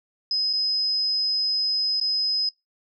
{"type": "tone with dropouts", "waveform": "sine", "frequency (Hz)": 5060, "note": "D#8", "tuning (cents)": 28, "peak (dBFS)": -21, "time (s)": [0.31, 2.49], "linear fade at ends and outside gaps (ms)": 2, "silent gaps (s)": [[0.53, 0.534], [2, 2.012]], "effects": ["noise-tail reverb RT60 0.2 s tail -23 dB re dry"]}